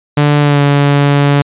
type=tone with pitch glide; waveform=sawtooth; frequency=146.6 to 142.76 Hz; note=D3 to D3; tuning=-3 to -49 cents; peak=-3 dBFS; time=0.17-1.42 s; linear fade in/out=5 ms; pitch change=-46 cents; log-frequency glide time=0.4-0.61 s; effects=resampled to 8000 Hz